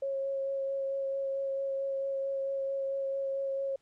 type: tone with vibrato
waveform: sine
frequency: 545 Hz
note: C#5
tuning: 29 cents flat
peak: -30 dBFS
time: 0.02-3.76 s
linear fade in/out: 5 ms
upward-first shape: sine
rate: 4.5 Hz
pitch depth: 11 cents each way
effects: pink hiss -72 dBFS RMS until 3.81 s + low-pass 8000 Hz 12 dB/octave